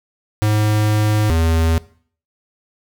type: tone pair in turn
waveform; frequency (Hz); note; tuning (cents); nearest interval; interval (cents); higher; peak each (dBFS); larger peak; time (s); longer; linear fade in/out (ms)
square; 106.4 / 81.68; G#2 / E2; +42 / -15; perfect fourth; 457; first; -14; neither; 0.42-1.3 / 1.3-1.78; first; 0
effects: noise-tail reverb RT60 0.5 s tail -20 dB re dry